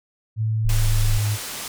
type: tone with pitch glide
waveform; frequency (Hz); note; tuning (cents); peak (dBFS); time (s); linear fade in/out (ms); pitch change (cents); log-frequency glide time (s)
sine; 110 to 105.03; A2 to G#2; 0 to +20; -19; 0.36-1.38; 50; -80; 0.65-1.01
type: tone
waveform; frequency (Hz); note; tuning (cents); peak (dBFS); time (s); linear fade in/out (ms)
sine; 25.95; G#0; 0; -17; 0.64-1.19; 20
type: low-pass noise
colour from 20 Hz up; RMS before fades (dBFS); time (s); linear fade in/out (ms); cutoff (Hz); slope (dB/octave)
white; -32; 0.69-1.68; 2; 11000; 12
effects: none